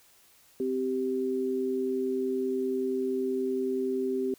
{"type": "tone pair together", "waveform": "sine", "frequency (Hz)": [259, 389.6], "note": ["C4", "G4"], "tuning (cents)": [-17, -11], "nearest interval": "perfect fifth", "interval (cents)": 706, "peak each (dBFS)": [-31, -28], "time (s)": [0.6, 4.34], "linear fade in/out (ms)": 2, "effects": ["white hiss -60 dBFS RMS until 4.38 s"]}